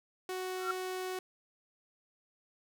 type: tone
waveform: sawtooth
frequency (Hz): 370.7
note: F#4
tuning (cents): +3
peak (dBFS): -32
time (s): 0.29-1.19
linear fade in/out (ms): 2
type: tone with exponential growth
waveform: sine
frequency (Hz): 1371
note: F6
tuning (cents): -32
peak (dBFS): -27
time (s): 0.55-0.71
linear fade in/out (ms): 2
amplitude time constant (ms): 34
effects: none